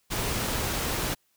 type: noise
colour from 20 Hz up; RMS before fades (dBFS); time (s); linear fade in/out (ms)
pink; -29; 0.1-1.15; 20
effects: white hiss -70 dBFS RMS until 1.36 s